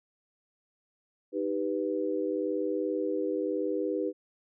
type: chord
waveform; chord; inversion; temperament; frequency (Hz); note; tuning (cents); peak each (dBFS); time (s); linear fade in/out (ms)
sine; Eb augmented; none; equal; 311.1 / 392 / 493.9; Eb4 / G4 / B4; 0 / 0 / 0; -32; 1.32-4.13; 50
effects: none